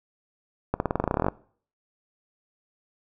accelerating click train, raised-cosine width 1 ms, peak -9 dBFS, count 16, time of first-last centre 0.74-1.284 s, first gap 61 ms, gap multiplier 0.92, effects noise-tail reverb RT60 0.5 s tail -21 dB re dry

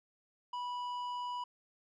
sine tone with tanh clipping, 982 Hz, B5, 10 cents flat, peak -38 dBFS, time 0.53-1.44 s, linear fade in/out 5 ms, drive 9 dB, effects none

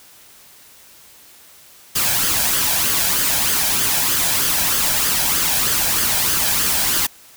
white noise with flanger, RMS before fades -18 dBFS, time 1.95-7.07 s, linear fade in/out 10 ms, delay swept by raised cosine 0.62 to 1.27 ms, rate 3.2 Hz, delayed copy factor +0.5, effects white hiss -46 dBFS RMS until 7.36 s

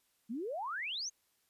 sine exponential sweep, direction up, 207.6 to 6645 Hz, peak -36 dBFS, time 0.29-1.1 s, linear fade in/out 20 ms, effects white hiss -75 dBFS RMS until 1.49 s + resampled to 32000 Hz

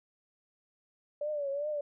sine tone with vibrato, 578 Hz, D5, 28 cents flat, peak -31 dBFS, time 1.21-1.81 s, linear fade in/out 5 ms, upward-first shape triangle, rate 2.6 Hz, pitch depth 100 cents each way, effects none

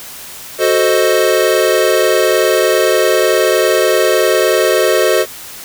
square chord, F# diminished seventh, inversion none, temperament equal, 370 / 440 / 523.3 / 622.3 Hz, F#4 / A4 / C5 / Eb5, 0 / 0 / 0 / 0 cents, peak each -16 dBFS, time 0.58-5.26 s, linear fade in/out 50 ms, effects white hiss -31 dBFS RMS until 5.64 s

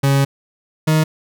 40% pulse tone pair in turn, 138.2 / 156.38 Hz, C#3 / D#3, -5 / +9 cents, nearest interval major second, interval 214 cents, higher second, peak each -11 dBFS, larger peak neither, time 0.03-0.25 / 0.87-1.04 s, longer first, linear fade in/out 10 ms, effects none

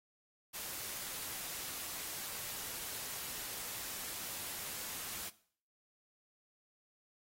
white noise, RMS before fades -43 dBFS, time 0.53-5.3 s, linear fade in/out 20 ms, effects noise-tail reverb RT60 0.5 s tail -17 dB re dry + AAC 48 kbps

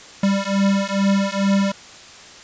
square beating tone pair, 196 / 198.3 Hz, G3 / G3, 0 / +20 cents, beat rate 2.3 Hz, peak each -20 dBFS, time 0.23-1.72 s, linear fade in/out 5 ms, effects white hiss -41 dBFS RMS until 2.43 s + resampled to 16000 Hz

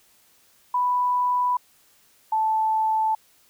sine tone pair in turn, 989 / 876.7 Hz, B5 / A5, +2 / -7 cents, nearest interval major second, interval 209 cents, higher first, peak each -19 dBFS, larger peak neither, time 0.74-1.57 / 2.32-3.15 s, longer neither, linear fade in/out 5 ms, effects white hiss -59 dBFS RMS until 3.49 s

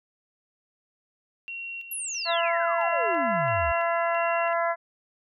sine tone with tremolo, 2740 Hz, F7, 34 cents flat, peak -33 dBFS, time 1.48-4.53 s, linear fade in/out 0 ms, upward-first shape square, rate 1.5 Hz, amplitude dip 55%
sine exponential sweep, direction down, 12000 to 64 Hz, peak -30 dBFS, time 1.91-3.72 s, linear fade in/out 5 ms
harmonic tone, 337.9 Hz, E4, 43 cents sharp, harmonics 2 / 3 / 4 / 5 / 6, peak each -25 / -29 / -31 / -33 / -35 dBFS, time 2.25-4.76 s, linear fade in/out 50 ms
effects none

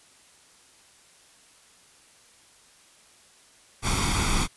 pink noise with comb filter, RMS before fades -24 dBFS, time 3.82-4.48 s, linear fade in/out 50 ms, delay 0.87 ms, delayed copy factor +0.65, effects white hiss -56 dBFS RMS until 4.56 s + resampled to 24000 Hz

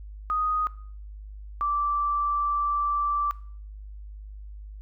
sine tone pair in turn, 1244.5 / 1167.8 Hz, D#6 / D6, 0 / -10 cents, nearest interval minor second, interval 110 cents, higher first, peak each -23 dBFS, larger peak neither, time 0.3-0.67 / 1.61-3.31 s, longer second, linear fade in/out 0 ms, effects noise-tail reverb RT60 0.5 s tail -19 dB re dry + added 51 Hz sine -38 dBFS peak until 4.81 s

